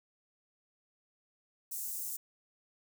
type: high-pass noise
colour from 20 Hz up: white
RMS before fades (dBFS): -39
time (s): 1.71-2.17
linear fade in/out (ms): 10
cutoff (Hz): 6900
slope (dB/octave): 24
effects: none